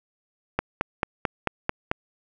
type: click train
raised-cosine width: 0.5 ms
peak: -7 dBFS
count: 7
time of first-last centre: 0.59-1.915 s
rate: 4.53 Hz
effects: none